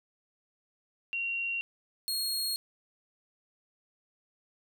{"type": "tone pair in turn", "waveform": ["sine", "sawtooth"], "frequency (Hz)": [2752, 4284], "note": ["F7", "C8"], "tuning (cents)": [-26, 40], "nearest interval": "minor sixth", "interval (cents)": 766, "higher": "second", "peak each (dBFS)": [-30, -27], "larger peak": "second", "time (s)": [[1.13, 1.61], [2.08, 2.56]], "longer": "neither", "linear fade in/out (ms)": 0, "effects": []}